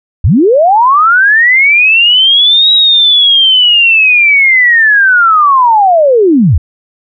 sine linear two-way sweep, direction up then down, 58.27 to 3858 to 58.27 Hz, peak -3 dBFS, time 0.24-6.58 s, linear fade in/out 5 ms, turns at 2.72 s, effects none

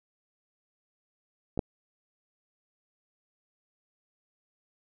clicks, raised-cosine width 2 ms, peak -21 / -12 dBFS, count 2, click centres 1.576 / 1.592 s, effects none

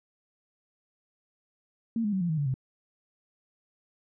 sine tone with pitch steps, 228.4 / 208.2 / 189.85 / 173.09 / 157.81 / 143.88 / 131.18 Hz, A#3 / G#3 / F#3 / F3 / D#3 / D3 / C3, -35 / +5 / +45 / -15 / +25 / -35 / +5 cents, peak -25 dBFS, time 1.96-2.541 s, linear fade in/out 2 ms, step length 83 ms, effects none

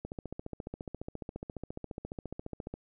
click train, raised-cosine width 2 ms, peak -25 dBFS, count 40, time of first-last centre 0.05-2.74 s, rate 14.5 Hz, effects none

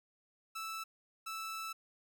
sawtooth tone bursts at uneven times, 1317 Hz, E6, 2 cents flat, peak -36 dBFS, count 2, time 0.55-0.84 / 1.26-1.73 s, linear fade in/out 10 ms, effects none

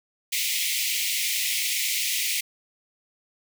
pink high-pass noise, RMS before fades -26 dBFS, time 0.32-2.41 s, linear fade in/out 10 ms, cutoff 2000 Hz, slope 96 dB/octave, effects none

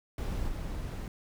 brown noise with level steps, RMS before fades -33 / -36 dBFS, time 0.18-1.08 s, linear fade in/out 2 ms, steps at 0.48 s, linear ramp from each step 2 ms, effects none

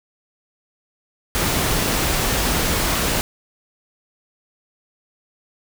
pink noise, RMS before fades -20 dBFS, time 1.35-3.21 s, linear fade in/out 0 ms, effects none

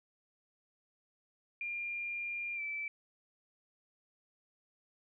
sine tone with pitch glide, 2400 to 2320 Hz, D7 to D7, +37 to -22 cents, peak -36 dBFS, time 1.61-2.88 s, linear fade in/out 2 ms, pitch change -59 cents, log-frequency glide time 2.55-2.61 s, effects none

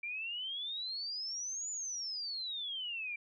sine exponential two-way sweep, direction up then down, 2336 to 7040 to 2336 Hz, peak -37 dBFS, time 0.03-3.16 s, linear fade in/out 5 ms, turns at 1.7 s, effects none

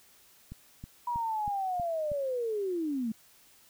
click train, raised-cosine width 5 ms, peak -29 dBFS, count 6, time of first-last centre 0.52-2.117 s, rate 3.13 Hz
sine linear sweep, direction down, 976 to 212.7 Hz, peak -29 dBFS, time 1.07-3.12 s, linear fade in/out 5 ms
effects white hiss -60 dBFS RMS until 3.69 s

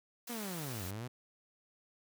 white high-pass noise, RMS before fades -46 dBFS, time 0.27-0.91 s, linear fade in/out 5 ms, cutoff 390 Hz, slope 24 dB/octave
sawtooth linear two-way sweep, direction down then up, 246.2 to 87.31 to 129 Hz, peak -36 dBFS, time 0.29-1.08 s, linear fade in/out 10 ms, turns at 0.85 s
effects none

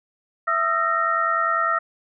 sine tone cluster, 665 / 1255 / 1345 / 1858 Hz, E5 / D#6 / E6 / A#6, +15 / +15 / +34 / -6 cents, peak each -28 / -25 / -21 / -26 dBFS, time 0.47-1.79 s, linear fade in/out 10 ms, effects none

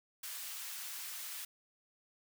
white high-pass noise, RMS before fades -44 dBFS, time 0.23-1.45 s, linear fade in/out 5 ms, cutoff 1200 Hz, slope 12 dB/octave, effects none

